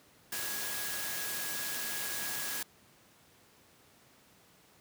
sine tone in noise, 1661.2 Hz, G#6, in tune, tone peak -43 dBFS, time 0.32-2.63 s, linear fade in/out 5 ms, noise white, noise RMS -37 dBFS, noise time 0.32-2.63 s, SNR -9 dB, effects pink hiss -62 dBFS RMS until 4.8 s + high-pass 100 Hz 12 dB/octave

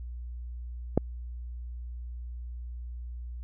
click, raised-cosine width 2 ms, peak -8 dBFS, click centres 0.976 s, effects added 60 Hz sine -36 dBFS peak until 3.43 s

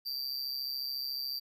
square tone with amplitude modulation, 4699 Hz, D8, in tune, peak -31 dBFS, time 0.05-1.4 s, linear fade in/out 20 ms, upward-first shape sine, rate 134 Hz, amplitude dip 85%, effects 12-bit

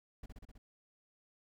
brown noise with echo, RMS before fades -45 dBFS, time 0.23-0.26 s, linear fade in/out 5 ms, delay 64 ms, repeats 5, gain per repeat -2 dB, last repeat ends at 0.58 s, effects none

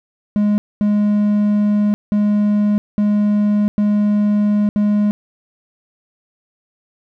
triangle tone bursts at uneven times, 207.7 Hz, G#3, in tune, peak -10 dBFS, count 6, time 0.36-0.58 / 0.81-1.94 / 2.12-2.78 / 2.98-3.68 / 3.78-4.69 / 4.76-5.11 s, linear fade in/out 0 ms, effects none

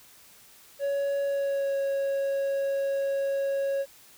triangle tone with pitch glide, 560 to 551 Hz, C#5 to C#5, +18 to -11 cents, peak -23 dBFS, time 0.79-3.86 s, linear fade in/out 50 ms, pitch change -29 cents, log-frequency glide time 1.23-1.77 s, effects white hiss -54 dBFS RMS until 4.17 s

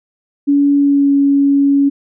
sine tone with pitch glide, 283.9 to 280 Hz, C#4 to C#4, +41 to +18 cents, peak -8 dBFS, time 0.47-1.9 s, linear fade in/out 20 ms, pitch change -23 cents, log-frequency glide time 0.76-1.12 s, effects none

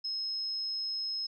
sine tone, 5160 Hz, E8, 38 cents flat, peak -32 dBFS, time 0.04-1.27 s, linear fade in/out 10 ms, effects none

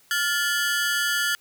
sawtooth ring-modulated tone, 1574 Hz, G6, 7 cents sharp, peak -15 dBFS, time 0.11-1.35 s, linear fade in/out 0 ms, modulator 163 Hz, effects white hiss -58 dBFS RMS until 1.4 s

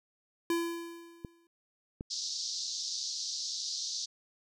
square tone with exponential decay, 338 Hz, E4, 43 cents sharp, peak -27 dBFS, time 0.5-1.47 s, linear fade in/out 2 ms, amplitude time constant 210 ms
clicks, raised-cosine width 3 ms, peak -25 dBFS, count 2, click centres 1.248 / 2.009 s
white band-pass noise, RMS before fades -37 dBFS, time 2.1-4.06 s, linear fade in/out 10 ms, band 4000 to 6100 Hz, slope 48 dB/octave
effects none

